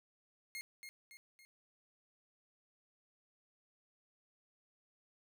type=tone with echo; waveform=sawtooth; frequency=2140 Hz; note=C7; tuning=38 cents sharp; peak=-39 dBFS; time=0.55-0.61 s; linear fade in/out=0 ms; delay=280 ms; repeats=3; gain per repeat=-6 dB; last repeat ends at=1.45 s; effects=none